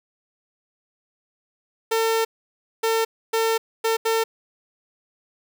sawtooth tone bursts at uneven times, 450 Hz, A4, 39 cents sharp, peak -15 dBFS, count 5, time 1.91-2.25 / 2.83-3.05 / 3.33-3.58 / 3.84-3.97 / 4.05-4.24 s, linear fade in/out 10 ms, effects none

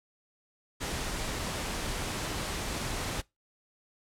pink noise, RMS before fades -34 dBFS, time 0.8-3.22 s, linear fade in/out 20 ms, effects noise-tail reverb RT60 0.2 s tail -23 dB re dry + low-pass 10000 Hz 12 dB/octave

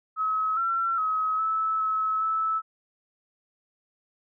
sine tone with pitch steps, 1283 / 1353 / 1276 / 1305 / 1293 / 1308 Hz, E6 / E6 / D#6 / E6 / E6 / E6, -47 / +45 / +43 / -18 / -34 / -14 cents, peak -23 dBFS, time 0.16-2.62 s, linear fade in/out 50 ms, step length 410 ms, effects none

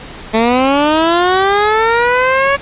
15% pulse linear sweep, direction up, 217.2 to 563 Hz, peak -3 dBFS, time 0.33-2.57 s, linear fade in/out 20 ms, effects pink hiss -31 dBFS RMS until 2.61 s + resampled to 8000 Hz

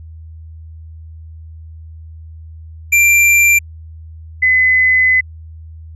square / sine tone pair in turn, 2365 / 2025 Hz, D7 / B6, +12 / +43 cents, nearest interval minor third, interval 269 cents, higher first, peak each -8 dBFS, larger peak neither, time 2.92-3.59 / 4.42-5.21 s, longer second, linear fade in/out 10 ms, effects added 80 Hz sine -31 dBFS peak until 5.95 s + resampled to 32000 Hz

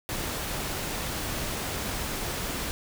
pink noise, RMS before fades -32 dBFS, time 0.09-2.71 s, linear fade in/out 0 ms, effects none

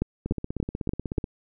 two click trains, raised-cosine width 3 ms, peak -11 / -17 dBFS, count 5 / 17, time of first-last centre 0.02-1.183 / 0.26-1.242 s, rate 3.44 / 16.3 Hz, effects none

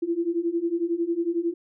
sine beating tone pair, 332.7 / 343.7 Hz, E4 / F4, +16 / -28 cents, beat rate 11 Hz, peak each -27 / -25 dBFS, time 0.02-1.54 s, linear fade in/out 10 ms, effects none

